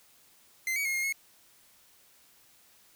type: tone with pitch steps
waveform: 45% pulse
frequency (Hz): 2075 / 2257 / 2151 / 2133 / 2177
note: C7 / C#7 / C7 / C7 / C#7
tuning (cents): -15 / +31 / +47 / +33 / -32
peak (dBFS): -28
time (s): 0.67-1.125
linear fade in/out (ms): 2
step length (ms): 91
effects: white hiss -61 dBFS RMS until 2.95 s